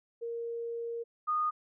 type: tone pair in turn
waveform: sine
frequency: 466.2 / 1230.7 Hz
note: A#4 / D#6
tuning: 0 / -19 cents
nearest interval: octave + perfect fourth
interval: 1681 cents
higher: second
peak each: -34 / -27 dBFS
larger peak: second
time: 0.21-1.04 / 1.27-1.51 s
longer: first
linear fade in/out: 20 ms
effects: none